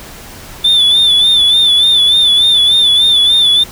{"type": "tone with vibrato", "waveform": "triangle", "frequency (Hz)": 3520, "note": "A7", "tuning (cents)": 0, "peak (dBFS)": -4, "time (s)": [0.64, 3.64], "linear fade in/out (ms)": 10, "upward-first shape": "sine", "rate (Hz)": 3.4, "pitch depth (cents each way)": 62, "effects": ["tanh soft clip ceiling 0 dBFS", "pink hiss -32 dBFS RMS until 3.71 s"]}